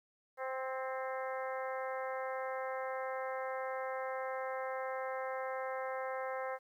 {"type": "harmonic tone with a mistuned harmonic", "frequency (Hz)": 261.6, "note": "C4", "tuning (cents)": 0, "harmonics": [2, 3, 4, 5, 6, 7, 8], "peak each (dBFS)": [-39, -43, -45, -47, -49, -50, -51], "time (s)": [0.37, 6.59], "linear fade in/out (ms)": 50, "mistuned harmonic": 6, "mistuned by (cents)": 26, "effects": ["12-bit"]}